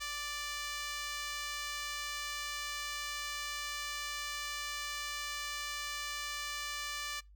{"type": "tone with high-pass filter", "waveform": "5% pulse", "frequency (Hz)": 587.3, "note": "D5", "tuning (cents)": 0, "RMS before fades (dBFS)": -40, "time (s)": [0, 7.21], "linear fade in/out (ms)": 20, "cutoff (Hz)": 1300, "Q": 1.8, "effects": ["noise-tail reverb RT60 0.2 s tail -23 dB re dry", "added 50 Hz sine -55 dBFS peak until 7.35 s"]}